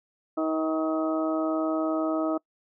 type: harmonic tone with a mistuned harmonic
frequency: 158.7 Hz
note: D#3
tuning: 35 cents sharp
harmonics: 2 / 3 / 4 / 5 / 6 / 7 / 8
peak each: -26 / -38 / -29 / -39 / -44 / -42 / -34 dBFS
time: 0.37-2.38 s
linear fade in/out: 10 ms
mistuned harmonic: 5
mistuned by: -20 cents
effects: noise-tail reverb RT60 0.1 s tail -25 dB re dry